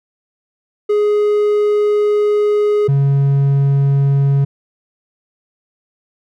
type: tone pair in turn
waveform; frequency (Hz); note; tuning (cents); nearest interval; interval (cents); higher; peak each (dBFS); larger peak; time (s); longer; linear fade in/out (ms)
triangle; 417 / 139.08; G#4 / C#3; +7 / +6; octave + perfect fifth; 1901; first; -9 / -8; second; 0.89-2.88 / 2.88-4.45; first; 10
effects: none